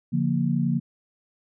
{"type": "chord", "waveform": "sine", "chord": "Bb major", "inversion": "first", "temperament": "equal with one note detuned", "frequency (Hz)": [143.56, 174.61, 233.1], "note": ["D3", "F3", "Bb3"], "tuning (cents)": [-39, 0, 0], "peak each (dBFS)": -25, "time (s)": [0.12, 0.8], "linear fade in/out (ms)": 20, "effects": []}